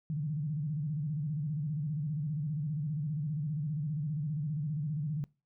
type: tone with vibrato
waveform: sine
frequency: 149.8 Hz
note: D3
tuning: 35 cents sharp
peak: -31 dBFS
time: 0.1-5.24 s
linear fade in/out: 0 ms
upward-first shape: square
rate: 15 Hz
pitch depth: 110 cents each way
effects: noise-tail reverb RT60 0.3 s tail -23 dB re dry